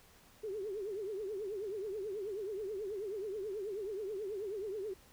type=tone with vibrato; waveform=sine; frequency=406.8 Hz; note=G#4; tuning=36 cents flat; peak=-37 dBFS; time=0.43-4.94 s; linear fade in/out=10 ms; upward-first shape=triangle; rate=9.3 Hz; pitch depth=180 cents each way; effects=pink hiss -62 dBFS RMS until 5.12 s